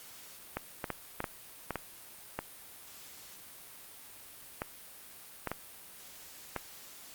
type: clicks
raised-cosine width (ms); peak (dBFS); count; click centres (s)
0.5; -18; 12; 0.57 / 0.842 / 0.903 / 1.204 / 1.242 / 1.707 / 1.757 / 2.39 / 4.619 / 5.473 / 5.516 / 6.563
effects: white hiss -51 dBFS RMS until 7.14 s + Opus 48 kbps